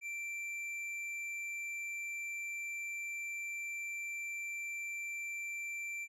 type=tone with tanh clipping; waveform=triangle; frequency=2349 Hz; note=D7; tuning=in tune; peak=-40 dBFS; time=0.01-6.08 s; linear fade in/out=50 ms; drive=12 dB; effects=none